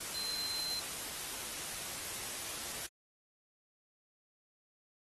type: tone in noise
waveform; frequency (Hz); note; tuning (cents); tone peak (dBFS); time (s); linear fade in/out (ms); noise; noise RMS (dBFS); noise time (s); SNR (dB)
sine; 4100; C8; -36; -37; 0.14-0.8; 10; white; -41; 0-2.87; +1
effects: AAC 32 kbps